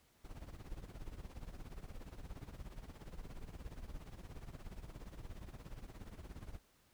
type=noise with tremolo; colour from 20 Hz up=brown; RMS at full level=-45 dBFS; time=0.24-6.59 s; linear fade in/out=10 ms; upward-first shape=triangle; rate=17 Hz; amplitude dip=90%; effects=pink hiss -71 dBFS RMS until 6.93 s